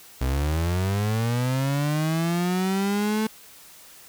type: linear sweep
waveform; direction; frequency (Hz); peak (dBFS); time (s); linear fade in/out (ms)
35% pulse; up; 62 to 220; -20; 0.21-3.27; 5
effects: white hiss -48 dBFS RMS until 4.08 s